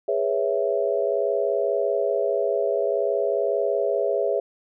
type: chord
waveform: sine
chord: C# minor seventh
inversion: second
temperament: equal with one note detuned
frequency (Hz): 412.2 / 493.9 / 554.4 / 659.3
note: G#4 / B4 / C#5 / E5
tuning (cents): -13 / 0 / 0 / 0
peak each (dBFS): -25 / -28 / -25 / -26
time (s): 0.08-4.4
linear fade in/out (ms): 5
effects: none